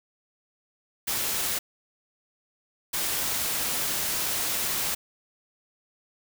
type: noise bursts at uneven times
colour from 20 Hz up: white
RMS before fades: -28 dBFS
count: 2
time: 1.07-1.59 / 2.93-4.95 s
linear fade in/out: 10 ms
effects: none